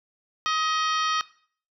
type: harmonic tone with a mistuned harmonic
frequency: 630 Hz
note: D#5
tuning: 21 cents sharp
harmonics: 2 / 3 / 4 / 5 / 6 / 7 / 8 / 9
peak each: -24 / -33 / -34 / -32 / -36 / -37 / -41 / -38 dBFS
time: 0.46-1.21 s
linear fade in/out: 0 ms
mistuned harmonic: 6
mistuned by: -40 cents
effects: noise-tail reverb RT60 0.5 s tail -18 dB re dry